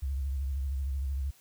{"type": "tone with vibrato", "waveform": "sine", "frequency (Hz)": 68, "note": "C#2", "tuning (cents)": -33, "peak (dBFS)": -29, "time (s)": [0.02, 1.31], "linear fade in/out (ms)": 10, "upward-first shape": "sine", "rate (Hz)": 13, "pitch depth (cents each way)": 93, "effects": ["white hiss -61 dBFS RMS until 1.4 s"]}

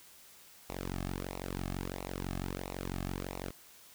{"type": "tone with flanger", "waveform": "sawtooth", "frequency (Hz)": 46, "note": "F#1", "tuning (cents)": -9, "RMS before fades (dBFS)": -39, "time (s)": [0.69, 3.51], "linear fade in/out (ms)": 10, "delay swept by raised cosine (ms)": [0.61, 2.11], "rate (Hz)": 1.5, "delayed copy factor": -0.8, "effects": ["white hiss -57 dBFS RMS until 3.94 s"]}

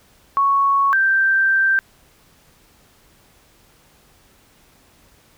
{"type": "tone pair in turn", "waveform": "sine", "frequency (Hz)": [1108.7, 1567.9], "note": ["C#6", "G6"], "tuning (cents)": [0, 0], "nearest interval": "tritone", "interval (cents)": 600, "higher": "second", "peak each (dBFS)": -13, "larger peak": "neither", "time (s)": [[0.37, 0.93], [0.93, 1.79]], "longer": "second", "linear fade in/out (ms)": 0, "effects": ["pink hiss -54 dBFS RMS until 5.37 s"]}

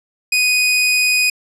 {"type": "tone", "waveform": "sawtooth", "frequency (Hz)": 2489, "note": "D#7", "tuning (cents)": 0, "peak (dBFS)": -9, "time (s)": [0.32, 1.3], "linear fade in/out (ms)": 5, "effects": ["low-pass 12000 Hz 12 dB/octave"]}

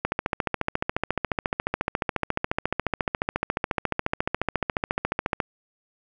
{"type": "click train", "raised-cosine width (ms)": 0.5, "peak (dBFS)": -8, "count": 77, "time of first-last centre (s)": [0.05, 5.402], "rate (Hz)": 14.2, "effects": []}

